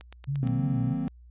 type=click train; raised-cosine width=0.2 ms; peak=-27 dBFS; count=5; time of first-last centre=0.01-0.473 s; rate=8.64 Hz
type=tone with vibrato; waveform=sine; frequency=130.81 Hz; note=C3; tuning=in tune; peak=-26 dBFS; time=0.27-0.94 s; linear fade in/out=20 ms; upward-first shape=sine; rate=3.2 Hz; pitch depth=150 cents each way
type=chord; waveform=triangle; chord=C half-diminished seventh; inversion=first; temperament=equal; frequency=155.56 / 185 / 233.1 / 261.6 Hz; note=Eb3 / Gb3 / Bb3 / C4; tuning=0 / 0 / 0 / 0 cents; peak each=-31 / -33 / -31 / -29 dBFS; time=0.43-1.08 s; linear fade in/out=0 ms
effects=added 60 Hz sine -48 dBFS peak until 1.3 s + resampled to 8000 Hz